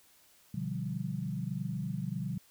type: chord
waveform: sine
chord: G dominant seventh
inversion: first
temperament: equal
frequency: 123.47 / 146.83 / 174.61 / 196 Hz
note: B2 / D3 / F3 / G3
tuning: 0 / 0 / 0 / 0 cents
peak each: -39 / -38 / -38 / -39 dBFS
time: 0.54-2.38 s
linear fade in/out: 5 ms
effects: white hiss -63 dBFS RMS until 2.5 s